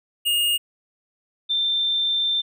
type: tone pair in turn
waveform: square / sine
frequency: 2845 / 3573 Hz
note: F7 / A7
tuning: +31 / +26 cents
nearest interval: major third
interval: 395 cents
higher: second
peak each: -19 dBFS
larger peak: neither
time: 0.25-0.58 / 1.49-2.42 s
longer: second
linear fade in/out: 20 ms
effects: none